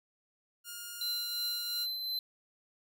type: tone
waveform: 5% pulse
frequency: 1419 Hz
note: F6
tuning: 27 cents sharp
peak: -30 dBFS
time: 0.64-1.87 s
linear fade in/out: 50 ms
type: tone with tremolo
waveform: square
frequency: 4066 Hz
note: B7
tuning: 50 cents sharp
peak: -32 dBFS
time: 1.01-2.19 s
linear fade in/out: 2 ms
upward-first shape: triangle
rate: 2.8 Hz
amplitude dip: 45%
effects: none